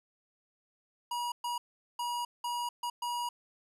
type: tone bursts at uneven times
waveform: square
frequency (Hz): 961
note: B5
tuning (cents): -48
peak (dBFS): -33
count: 6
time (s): 1.11-1.32 / 1.44-1.58 / 1.99-2.25 / 2.44-2.69 / 2.83-2.9 / 3.02-3.29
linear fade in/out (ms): 5
effects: resampled to 32000 Hz + 11-bit